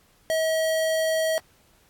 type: tone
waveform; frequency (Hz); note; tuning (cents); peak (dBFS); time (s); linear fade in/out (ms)
square; 640; D#5; +49; -22; 0.3-1.38; 0
effects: pink hiss -60 dBFS RMS until 1.89 s + AAC 64 kbps